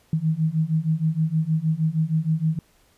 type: beating tone pair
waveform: sine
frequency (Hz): 155.56 / 161.96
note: D#3 / E3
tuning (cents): 0 / -30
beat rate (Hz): 6.4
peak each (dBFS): -23 / -22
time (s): 0.13-2.59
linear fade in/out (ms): 2
effects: pink hiss -60 dBFS RMS until 2.97 s + resampled to 32000 Hz